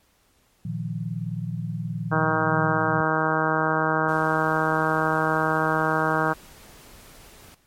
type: chord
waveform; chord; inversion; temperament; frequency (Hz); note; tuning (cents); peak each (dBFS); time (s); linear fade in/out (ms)
sine; Bb suspended fourth; none; equal; 116.54 / 155.56 / 174.61; Bb2 / Eb3 / F3; 0 / 0 / 0; -31; 0.65-3.01; 5
type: harmonic tone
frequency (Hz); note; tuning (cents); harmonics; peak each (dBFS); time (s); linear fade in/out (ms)
157.8; D#3; +25; 1 / 2 / 3 / 4 / 5 / 6 / 7 / 8 / 9 / 10; -29 / -29 / -29 / -29 / -29 / -29 / -29 / -29 / -29 / -29; 2.11-6.34; 20
type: noise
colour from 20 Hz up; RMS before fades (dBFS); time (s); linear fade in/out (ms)
pink; -48; 4.08-7.55; 10
type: click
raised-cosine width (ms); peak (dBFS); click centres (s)
3; -38; 7.484
effects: pink hiss -63 dBFS RMS until 7.66 s + MP3 64 kbps